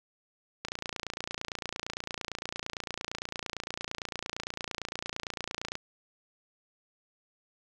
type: click train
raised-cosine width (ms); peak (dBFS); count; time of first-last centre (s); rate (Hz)
0.2; -17; 148; 0.65-5.754; 28.8
effects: none